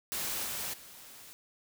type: noise with level steps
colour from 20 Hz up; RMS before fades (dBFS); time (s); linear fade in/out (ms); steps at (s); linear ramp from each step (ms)
white; -35 / -37 / -51; 0.12-1.33; 0; 0.44 / 0.73; 10
effects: none